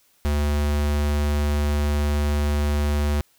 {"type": "tone", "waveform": "square", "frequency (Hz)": 73.42, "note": "D2", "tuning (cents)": 0, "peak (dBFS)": -20, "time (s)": [0.25, 3.21], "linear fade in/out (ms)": 0, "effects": ["white hiss -61 dBFS RMS until 3.38 s"]}